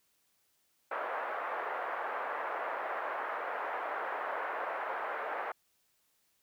pink band-pass noise, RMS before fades -37 dBFS, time 0.91-5.52 s, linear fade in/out 5 ms, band 550 to 1700 Hz, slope 24 dB/octave, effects white hiss -74 dBFS RMS until 6.42 s

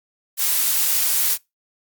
blue noise, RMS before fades -19 dBFS, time 0.37-1.38 s, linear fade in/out 50 ms, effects noise-tail reverb RT60 0.2 s tail -23 dB re dry + Opus 48 kbps

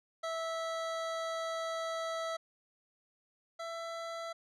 25% pulse tone pair in turn, 655 / 665.7 Hz, E5 / E5, -11 / +17 cents, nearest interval unison, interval 28 cents, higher second, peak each -31 / -35 dBFS, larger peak first, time 0.23-2.37 / 3.59-4.33 s, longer first, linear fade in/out 10 ms, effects low-pass 6000 Hz 12 dB/octave

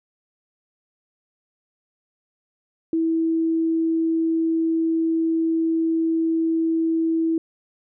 sine tone, 326.2 Hz, E4, 18 cents flat, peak -18 dBFS, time 2.93-7.38 s, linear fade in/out 2 ms, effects none

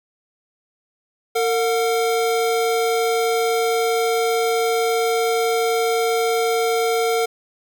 square tone pair together, 455.9 / 723.7 Hz, A#4 / F#5, -39 / -39 cents, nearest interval minor sixth, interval 800 cents, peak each -19 / -24 dBFS, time 1.35-7.26 s, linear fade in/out 10 ms, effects none

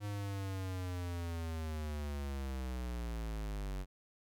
square linear sweep, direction down, 103.83 to 46.25 Hz, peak -38 dBFS, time 0-3.86 s, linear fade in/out 50 ms, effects none

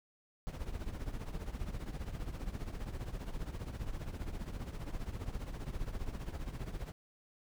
brown noise with tremolo, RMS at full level -37 dBFS, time 0.47-6.92 s, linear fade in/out 0 ms, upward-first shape triangle, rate 15 Hz, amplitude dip 80%, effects none

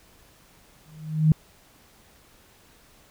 sine tone with exponential growth, 155.8 Hz, D#3, 3 cents sharp, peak -11 dBFS, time 0.86-1.32 s, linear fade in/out 2 ms, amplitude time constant 99 ms, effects pink hiss -56 dBFS RMS until 3.1 s

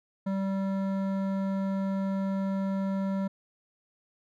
sine tone with hard clipping, 193.9 Hz, G3, 19 cents flat, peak -29 dBFS, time 0.26-3.28 s, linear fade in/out 10 ms, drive 13 dB, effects none

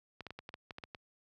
clicks, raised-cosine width 0.3 ms, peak -28 dBFS, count 10, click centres 0.207 / 0.267 / 0.306 / 0.39 / 0.491 / 0.541 / 0.708 / 0.784 / 0.838 / 0.948 s, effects high-pass 60 Hz 12 dB/octave

